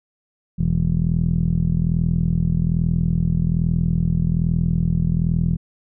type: tone with low-pass filter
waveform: 15% pulse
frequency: 41.2 Hz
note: E1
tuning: in tune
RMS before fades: -19 dBFS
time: 0.58-5.57 s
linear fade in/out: 20 ms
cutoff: 180 Hz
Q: 4.3
effects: none